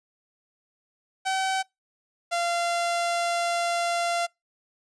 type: tone pair in turn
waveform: sawtooth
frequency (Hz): 764 / 688.8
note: G5 / F5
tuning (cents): -45 / -24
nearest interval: major second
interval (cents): 179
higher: first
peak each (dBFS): -20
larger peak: neither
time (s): 1.25-1.63 / 2.31-4.27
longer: second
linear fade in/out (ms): 20
effects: noise-tail reverb RT60 0.2 s tail -26 dB re dry + resampled to 22050 Hz